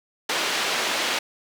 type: band-pass noise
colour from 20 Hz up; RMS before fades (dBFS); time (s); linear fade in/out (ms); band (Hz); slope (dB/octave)
white; -25; 0.29-1.19; 5; 310 to 3800; 12
effects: none